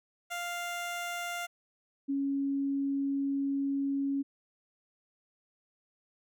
15% pulse / sine tone pair in turn, 698 / 277 Hz, F5 / C#4, -1 / -1 cents, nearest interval octave + major third, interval 1600 cents, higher first, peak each -28 dBFS, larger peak neither, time 0.3-1.47 / 2.08-4.23 s, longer second, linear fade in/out 20 ms, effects none

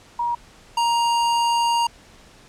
sine / square tone pair in turn, 951 / 937.4 Hz, A#5 / A#5, +34 / +9 cents, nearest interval unison, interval 25 cents, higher first, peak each -20 / -18 dBFS, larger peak second, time 0.19-0.35 / 0.77-1.87 s, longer second, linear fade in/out 5 ms, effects pink hiss -49 dBFS RMS until 2.48 s + low-pass 8000 Hz 12 dB/octave

